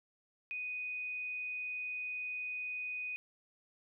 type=tone; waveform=sine; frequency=2489 Hz; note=D#7; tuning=in tune; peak=-37 dBFS; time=0.51-3.16 s; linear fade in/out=0 ms; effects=none